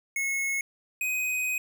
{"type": "tone pair in turn", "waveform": "square", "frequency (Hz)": [2182, 2507], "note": ["C#7", "D#7"], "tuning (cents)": [-28, 12], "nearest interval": "major second", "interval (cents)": 240, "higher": "second", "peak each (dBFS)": -27, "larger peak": "neither", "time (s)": [[0.16, 0.61], [1.01, 1.58]], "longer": "second", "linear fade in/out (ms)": 2, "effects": []}